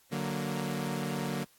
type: chord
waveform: sawtooth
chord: D augmented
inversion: none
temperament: equal with one note detuned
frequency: 146.83 / 185.85 / 233.1 Hz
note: D3 / F#3 / A#3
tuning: 0 / +8 / 0 cents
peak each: -32 dBFS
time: 0.11-1.45 s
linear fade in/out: 20 ms
effects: white hiss -64 dBFS RMS until 1.58 s + AAC 64 kbps

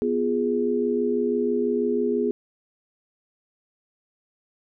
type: chord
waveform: sine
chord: F diminished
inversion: second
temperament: equal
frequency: 246.9 / 349.2 / 415.3 Hz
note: Cb4 / F4 / Ab4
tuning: 0 / 0 / 0 cents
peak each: -25 / -28 / -23 dBFS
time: 0.02-2.31 s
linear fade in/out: 0 ms
effects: none

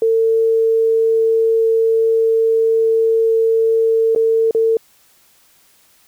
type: tone with dropouts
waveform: sine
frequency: 450.3 Hz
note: A4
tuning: 40 cents sharp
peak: -11 dBFS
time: 0.02-4.77 s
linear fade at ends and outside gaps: 2 ms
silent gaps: 4.15-4.16 / 4.51-4.548 s
effects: white hiss -53 dBFS RMS until 6.07 s

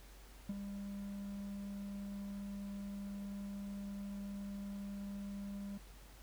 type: tone with ADSR envelope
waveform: triangle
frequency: 199.9 Hz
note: G3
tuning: 34 cents sharp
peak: -33 dBFS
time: 0.49-5.78 s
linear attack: 5 ms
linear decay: 32 ms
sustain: -7 dB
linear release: 8 ms
effects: added 48 Hz sine -55 dBFS peak until 6.22 s + pink hiss -61 dBFS RMS until 6.22 s

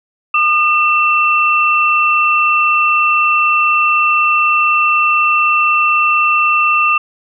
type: tone pair together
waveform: sine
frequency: 1215.3 / 2686 Hz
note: D#6 / E7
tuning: -41 / +32 cents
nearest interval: octave + major second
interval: 1373 cents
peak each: -12 dBFS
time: 0.34-6.98 s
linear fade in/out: 5 ms
effects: none

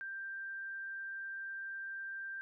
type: tone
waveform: sine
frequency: 1578 Hz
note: G6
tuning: 11 cents sharp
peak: -40 dBFS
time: 0.01-2.41 s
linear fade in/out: 0 ms
effects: none

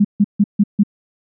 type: tone bursts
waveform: sine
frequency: 204.3 Hz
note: G#3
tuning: 28 cents flat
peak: -8 dBFS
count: 5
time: 0-0.835 s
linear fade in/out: 10 ms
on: 47 ms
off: 150 ms
effects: none

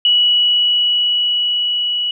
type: tone with level ramp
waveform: sine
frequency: 2934 Hz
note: F#7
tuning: 15 cents flat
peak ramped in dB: -9 to -16 dBFS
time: 0.05-2.11 s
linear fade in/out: 2 ms
effects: none

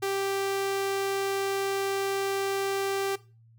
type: tone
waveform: sawtooth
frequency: 392 Hz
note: G4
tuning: in tune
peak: -23 dBFS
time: 0.02-3.16 s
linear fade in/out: 10 ms
effects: noise-tail reverb RT60 0.3 s tail -17 dB re dry + added 114 Hz sine -54 dBFS peak until 3.58 s

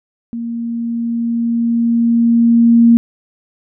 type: tone with level ramp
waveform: sine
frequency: 233.1 Hz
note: A#3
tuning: in tune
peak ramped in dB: -20 to -4 dBFS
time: 0.33-2.97 s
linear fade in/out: 0 ms
effects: none

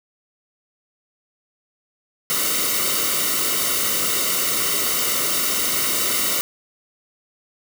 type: noise with comb filter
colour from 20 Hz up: white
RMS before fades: -21 dBFS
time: 2.3-6.41 s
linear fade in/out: 0 ms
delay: 1.2 ms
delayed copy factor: -0.75
effects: none

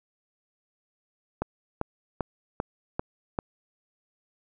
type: click train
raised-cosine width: 1 ms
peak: -13 dBFS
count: 6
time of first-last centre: 1.42-3.389 s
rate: 2.54 Hz
effects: none

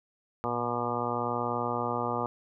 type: harmonic tone with a mistuned harmonic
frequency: 120.5 Hz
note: B2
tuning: 42 cents flat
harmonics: 1 / 2 / 3 / 4 / 5 / 6 / 7 / 8 / 9 / 10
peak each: -39 / -37 / -39 / -35 / -39 / -37 / -36 / -38 / -39 / -35 dBFS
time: 0.44-2.26 s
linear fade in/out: 0 ms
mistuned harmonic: 1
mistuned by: -47 cents
effects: none

